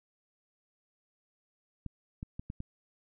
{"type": "clicks", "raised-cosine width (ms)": 5, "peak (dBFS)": -26, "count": 5, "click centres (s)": [1.863, 2.229, 2.395, 2.501, 2.604], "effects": []}